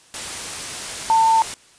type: tone in noise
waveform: sine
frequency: 896 Hz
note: A5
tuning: 31 cents sharp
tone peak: -12 dBFS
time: 1.1-1.42 s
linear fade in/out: 0 ms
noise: white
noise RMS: -29 dBFS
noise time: 0.14-1.54 s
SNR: +14 dB
effects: white hiss -51 dBFS RMS until 1.78 s + resampled to 22050 Hz